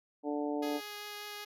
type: harmonic tone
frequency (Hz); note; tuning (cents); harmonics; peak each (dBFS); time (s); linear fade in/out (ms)
146.83; D3; 0; 2 / 3 / 4 / 5 / 6; -34 / -38 / -40 / -42 / -44; 0.23-0.81; 50
type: tone with vibrato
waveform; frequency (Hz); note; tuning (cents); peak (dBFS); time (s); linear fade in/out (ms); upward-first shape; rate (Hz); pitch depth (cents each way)
5% pulse; 415.3; G#4; 0; -30; 0.62-1.45; 10; triangle; 5.1; 8
effects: none